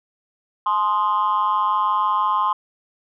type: tone with amplitude modulation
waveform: sine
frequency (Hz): 1046.5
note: C6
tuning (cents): 0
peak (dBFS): -11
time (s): 0.66-2.53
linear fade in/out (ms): 5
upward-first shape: sine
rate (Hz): 194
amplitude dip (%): 100
effects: tanh soft clip ceiling -11 dBFS